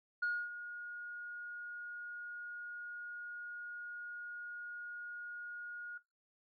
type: tone with ADSR envelope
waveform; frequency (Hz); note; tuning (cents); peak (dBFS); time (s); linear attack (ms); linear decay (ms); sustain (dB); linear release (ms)
sine; 1437; F6; +49; -29; 0.22-5.98; 10; 260; -13; 7
effects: noise-tail reverb RT60 0.2 s tail -19 dB re dry + tanh soft clip ceiling -29 dBFS